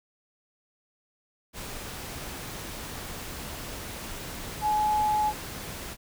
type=tone in noise; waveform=sine; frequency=848 Hz; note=G#5; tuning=36 cents sharp; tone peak=-22 dBFS; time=4.61-5.33 s; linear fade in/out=50 ms; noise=pink; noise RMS=-38 dBFS; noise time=1.53-5.97 s; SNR=+13 dB; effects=none